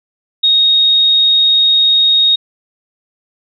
sine tone, 3737 Hz, A#7, 4 cents sharp, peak -7 dBFS, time 0.43-2.36 s, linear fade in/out 10 ms, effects none

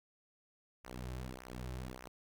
sawtooth tone with flanger, 62.9 Hz, B1, 32 cents sharp, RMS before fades -45 dBFS, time 0.84-2.08 s, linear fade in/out 5 ms, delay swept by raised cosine 0.23 to 4.23 ms, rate 1.7 Hz, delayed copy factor -0.9, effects none

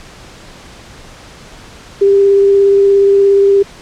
sine tone with vibrato, 396.9 Hz, G4, 22 cents sharp, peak -5 dBFS, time 2.01-3.63 s, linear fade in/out 10 ms, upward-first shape sine, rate 17 Hz, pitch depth 10 cents each way, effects pink hiss -36 dBFS RMS until 3.81 s + low-pass 7000 Hz 12 dB/octave

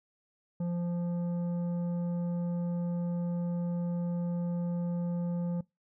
sine tone with tanh clipping, 173.7 Hz, F3, 9 cents flat, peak -31 dBFS, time 0.6-5.61 s, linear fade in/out 5 ms, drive 9 dB, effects noise-tail reverb RT60 0.2 s tail -23 dB re dry

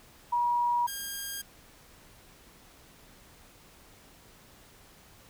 sine / 5% pulse tone pair in turn, 960 / 1614.5 Hz, B5 / G#6, -49 / -49 cents, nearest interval major sixth, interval 900 cents, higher second, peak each -24 dBFS, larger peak neither, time 0.32-0.87 / 0.87-1.42 s, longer neither, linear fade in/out 10 ms, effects pink hiss -56 dBFS RMS until 5.29 s

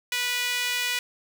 sawtooth tone with high-pass filter, 490.7 Hz, B4, 11 cents flat, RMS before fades -27 dBFS, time 0.12-0.99 s, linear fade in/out 2 ms, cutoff 2300 Hz, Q 1.8, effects none

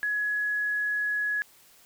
sine tone, 1683 Hz, G#6, 23 cents sharp, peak -25 dBFS, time 0.03-1.42 s, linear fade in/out 0 ms, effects white hiss -57 dBFS RMS until 1.85 s

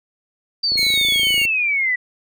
sine exponential sweep, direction down, 4699 to 1946 Hz, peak -16 dBFS, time 0.63-1.96 s, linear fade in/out 10 ms
click train, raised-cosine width 2 ms, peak -21 dBFS, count 21, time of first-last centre 0.72-1.453 s, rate 27.3 Hz
40% pulse tone, 2217 Hz, C#7, in tune, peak -18 dBFS, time 0.77-1.46 s, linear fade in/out 10 ms
effects none

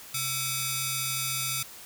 5% pulse ring-modulated tone, 1203 Hz, D6, 41 cents sharp, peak -13 dBFS, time 0.14-1.63 s, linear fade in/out 5 ms, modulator 1070 Hz, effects white hiss -46 dBFS RMS until 1.85 s

